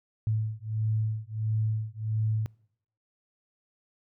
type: beating tone pair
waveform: sine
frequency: 108.5 / 110 Hz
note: A2 / A2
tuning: -24 / 0 cents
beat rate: 1.5 Hz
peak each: -29 dBFS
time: 0.27-2.46 s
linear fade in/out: 0 ms
effects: noise-tail reverb RT60 0.7 s tail -25 dB re dry

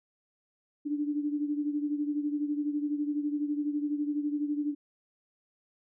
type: beating tone pair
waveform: sine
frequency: 292.1 / 304.1 Hz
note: D4 / D#4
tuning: -9 / -40 cents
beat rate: 12 Hz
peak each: -29 / -35 dBFS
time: 0.85-4.75 s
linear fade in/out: 20 ms
effects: none

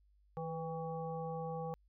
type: harmonic tone with a mistuned harmonic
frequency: 160.9 Hz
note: E3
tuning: 42 cents flat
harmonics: 1 / 3 / 5 / 7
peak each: -42 / -42 / -44 / -51 dBFS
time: 0.37-1.74 s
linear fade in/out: 0 ms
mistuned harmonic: 3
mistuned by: +44 cents
effects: added 50 Hz sine -66 dBFS peak until 1.88 s

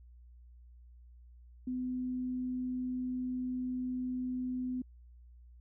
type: tone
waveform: sine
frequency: 252.8 Hz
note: B3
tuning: 41 cents sharp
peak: -33 dBFS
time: 1.67-4.82 s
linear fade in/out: 5 ms
effects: added 60 Hz sine -53 dBFS peak until 5.6 s

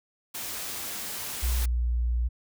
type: noise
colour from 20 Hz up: white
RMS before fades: -35 dBFS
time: 0.34-1.66 s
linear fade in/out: 10 ms
type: tone with pitch glide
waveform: sine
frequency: 60.4 to 59.53 Hz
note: B1 to A#1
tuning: -38 to +37 cents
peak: -23 dBFS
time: 1.42-2.29 s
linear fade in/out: 20 ms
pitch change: -25 cents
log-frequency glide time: 1.57-1.87 s
effects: none

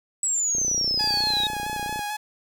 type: exponential sweep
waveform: sine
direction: down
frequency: 7902 to 3729 Hz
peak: -21 dBFS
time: 0.23-1.47 s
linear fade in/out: 2 ms
type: click train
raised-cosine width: 2 ms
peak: -23 dBFS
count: 45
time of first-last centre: 0.55-1.993 s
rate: 30.5 Hz
type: tone with vibrato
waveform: sawtooth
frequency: 838 Hz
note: G#5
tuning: 15 cents sharp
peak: -24 dBFS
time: 0.99-2.17 s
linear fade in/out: 10 ms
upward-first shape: square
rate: 4.5 Hz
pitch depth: 21 cents each way
effects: 8-bit

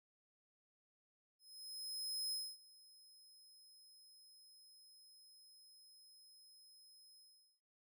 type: tone with ADSR envelope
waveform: sawtooth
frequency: 5120 Hz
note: D#8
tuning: 49 cents sharp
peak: -36 dBFS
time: 1.39-7.61 s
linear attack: 930 ms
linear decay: 250 ms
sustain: -23 dB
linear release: 430 ms
effects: none

